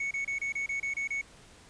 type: tone bursts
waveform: triangle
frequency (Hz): 2217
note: C#7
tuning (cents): 0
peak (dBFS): -28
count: 9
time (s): 0-1.214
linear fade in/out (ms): 5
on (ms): 110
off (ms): 28
effects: pink hiss -55 dBFS RMS until 1.69 s + resampled to 22050 Hz